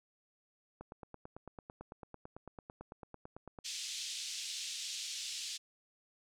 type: click train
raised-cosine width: 1 ms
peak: -33 dBFS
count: 26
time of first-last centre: 0.81-3.588 s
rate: 9 Hz
type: band-pass noise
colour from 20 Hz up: pink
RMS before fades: -42 dBFS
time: 3.64-5.58 s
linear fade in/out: 20 ms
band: 3100 to 7600 Hz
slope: 24 dB/octave
effects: none